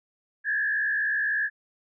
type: tone with frequency modulation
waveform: sine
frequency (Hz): 1694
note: G#6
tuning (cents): +34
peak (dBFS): -23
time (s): 0.44-1.5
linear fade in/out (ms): 50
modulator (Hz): 63.6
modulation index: 1.1
effects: none